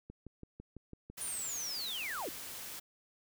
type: click train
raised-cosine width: 3 ms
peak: -34 dBFS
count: 7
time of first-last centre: 0.1-1.1 s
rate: 6 Hz
type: noise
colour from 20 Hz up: white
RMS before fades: -45 dBFS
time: 1.17-2.8 s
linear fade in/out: 10 ms
type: linear sweep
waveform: sine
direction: down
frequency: 9570 to 261.6 Hz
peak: -37 dBFS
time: 1.21-2.29 s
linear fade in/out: 2 ms
effects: none